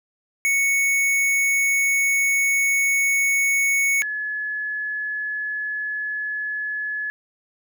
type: tone pair in turn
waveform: square / sine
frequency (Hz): 2217 / 1706.6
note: C#7 / G#6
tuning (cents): 0 / +47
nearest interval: perfect fourth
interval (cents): 453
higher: first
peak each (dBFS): -18 / -24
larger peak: first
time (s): 0.45-4.02 / 4.02-7.1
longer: first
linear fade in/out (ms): 0
effects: none